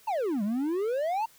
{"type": "exponential two-way sweep", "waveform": "triangle", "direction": "down then up", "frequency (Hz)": [932.3, 196, 932.3], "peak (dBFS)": -24, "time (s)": [0.07, 1.26], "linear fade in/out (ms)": 10, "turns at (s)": 0.43, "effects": ["white hiss -58 dBFS RMS until 1.38 s"]}